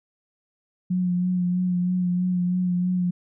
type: tone with vibrato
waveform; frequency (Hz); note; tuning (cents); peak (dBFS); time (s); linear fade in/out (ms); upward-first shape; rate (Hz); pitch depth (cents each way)
sine; 180; F#3; -47; -20; 0.9-3.11; 10; sine; 3.1; 25
effects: none